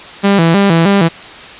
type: tone with vibrato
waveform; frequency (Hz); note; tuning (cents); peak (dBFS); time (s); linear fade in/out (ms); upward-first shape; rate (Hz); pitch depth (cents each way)
sawtooth; 181.7; F#3; -31; -3; 0.23-1.09; 20; square; 3.2; 160
effects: white hiss -31 dBFS RMS until 1.59 s + resampled to 8000 Hz